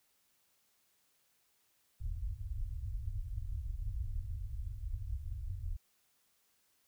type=low-pass noise; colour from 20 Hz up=pink; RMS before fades=-39 dBFS; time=2-5.77 s; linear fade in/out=10 ms; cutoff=110 Hz; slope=96 dB/octave; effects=white hiss -74 dBFS RMS until 6.87 s